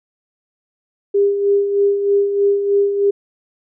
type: tone with tremolo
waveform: sine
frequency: 402 Hz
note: G4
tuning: 44 cents sharp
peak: -10 dBFS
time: 1.14-3.11 s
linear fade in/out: 10 ms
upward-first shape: sine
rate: 3.2 Hz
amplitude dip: 55%
effects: none